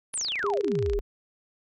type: exponential sweep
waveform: sine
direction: down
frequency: 10620 to 31.72 Hz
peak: -27 dBFS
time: 0.13-1.01 s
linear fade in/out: 20 ms
type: click train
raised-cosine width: 0.2 ms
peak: -23 dBFS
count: 23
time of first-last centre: 0.14-0.934 s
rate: 27.7 Hz
type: tone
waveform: sine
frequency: 405.2 Hz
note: G#4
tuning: 43 cents flat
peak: -25 dBFS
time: 0.44-0.99 s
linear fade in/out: 0 ms
effects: none